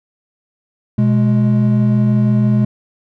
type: tone pair together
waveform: triangle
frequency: 123.47 / 209.5 Hz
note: B2 / G#3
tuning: 0 / +15 cents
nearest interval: major sixth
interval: 915 cents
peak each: -11 dBFS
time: 0.98-2.65 s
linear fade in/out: 5 ms
effects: none